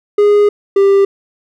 triangle tone pair in turn, 412.6 / 395.1 Hz, G#4 / G4, -11 / +14 cents, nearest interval minor second, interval 75 cents, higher first, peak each -4 dBFS, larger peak neither, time 0.18-0.49 / 0.76-1.05 s, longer first, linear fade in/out 5 ms, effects none

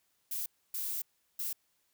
violet noise bursts at uneven times, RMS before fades -36 dBFS, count 3, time 0.31-0.46 / 0.74-1.02 / 1.39-1.53 s, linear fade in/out 5 ms, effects white hiss -75 dBFS RMS until 1.93 s

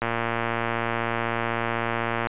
click train, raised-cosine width 0.5 ms, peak -10 dBFS, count 262, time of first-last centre 0.02-2.27 s, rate 116 Hz, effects resampled to 8000 Hz

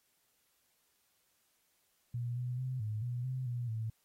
sine tone with pitch steps, 120.3 / 123.9 / 128.8 / 107.4 / 122.2 / 129.3 / 121.2 / 111.6 Hz, B2 / B2 / C3 / A2 / B2 / C3 / B2 / A2, -45 / +6 / -27 / -41 / -18 / -20 / -32 / +25 cents, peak -34 dBFS, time 2.14-3.9 s, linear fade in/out 5 ms, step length 220 ms, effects white hiss -75 dBFS RMS until 4.04 s + AAC 48 kbps

